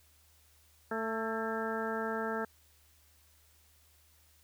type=harmonic tone with a mistuned harmonic; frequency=222.5 Hz; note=A3; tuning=20 cents sharp; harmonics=1 / 2 / 3 / 4 / 5 / 6 / 7 / 8; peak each=-39 / -37 / -41 / -41 / -51 / -40 / -41 / -48 dBFS; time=0.91-2.45 s; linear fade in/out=5 ms; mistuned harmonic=7; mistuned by=+50 cents; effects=added 76 Hz sine -66 dBFS peak until 4.43 s + white hiss -66 dBFS RMS until 4.43 s